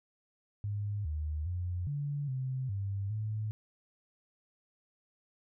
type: tone with pitch steps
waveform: sine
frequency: 102.7 / 76.5 / 89.1 / 143.8 / 130.4 / 99 / 107.7 Hz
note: G#2 / D#2 / F2 / D3 / C3 / G2 / A2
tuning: -19 / -29 / +35 / -36 / -5 / +18 / -37 cents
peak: -32 dBFS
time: 0.64-3.51 s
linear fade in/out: 0 ms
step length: 410 ms
effects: none